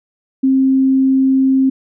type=tone; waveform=sine; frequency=265.6 Hz; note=C4; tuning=26 cents sharp; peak=-9 dBFS; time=0.43-1.7 s; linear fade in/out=10 ms; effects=none